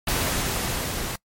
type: noise with level ramp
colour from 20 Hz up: pink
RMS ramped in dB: -23 to -30 dBFS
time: 0.07-1.16 s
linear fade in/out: 5 ms
effects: noise-tail reverb RT60 0.1 s tail -23 dB re dry + MP3 64 kbps